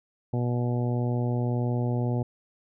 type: harmonic tone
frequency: 121.7 Hz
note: B2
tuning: 25 cents flat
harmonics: 1 / 2 / 3 / 4 / 5 / 6 / 7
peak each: -25 / -31 / -35 / -37 / -39 / -41 / -42 dBFS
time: 0.33-2.23 s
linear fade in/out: 5 ms
effects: none